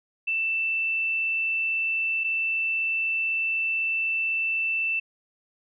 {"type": "tone pair in turn", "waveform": "sine", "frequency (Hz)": [2662, 2662], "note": ["E7", "E7"], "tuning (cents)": [16, 16], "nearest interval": "unison", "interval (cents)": 0, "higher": "neither", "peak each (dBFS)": -23, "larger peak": "neither", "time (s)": [[0.27, 2.24], [2.24, 5]], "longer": "second", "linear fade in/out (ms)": 10, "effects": []}